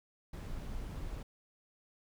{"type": "noise", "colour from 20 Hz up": "brown", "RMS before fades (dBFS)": -41, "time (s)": [0.33, 1.23], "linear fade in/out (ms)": 5, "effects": []}